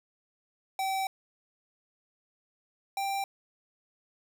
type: tone pair in turn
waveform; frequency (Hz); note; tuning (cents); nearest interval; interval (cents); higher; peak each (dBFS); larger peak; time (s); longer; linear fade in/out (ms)
square; 770 / 786.6; G5 / G5; -31 / +6; unison; 37; second; -29 / -30; first; 0.79-1.07 / 2.97-3.24; first; 2
effects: none